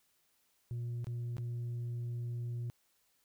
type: tone with dropouts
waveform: sine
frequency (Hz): 119.5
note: A#2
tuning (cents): +43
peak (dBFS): -33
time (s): 0.71-2.7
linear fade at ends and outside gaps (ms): 0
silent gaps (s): 1.044-1.069 / 1.368-1.382
effects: tanh soft clip ceiling -35 dBFS + white hiss -74 dBFS RMS until 3.24 s